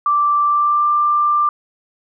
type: tone with pitch glide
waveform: sine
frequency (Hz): 1172 to 1185.6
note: D6 to D6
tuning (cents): -4 to +16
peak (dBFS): -12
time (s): 0.06-1.49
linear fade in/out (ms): 2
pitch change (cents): +20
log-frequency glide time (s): 0.44-0.88
effects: none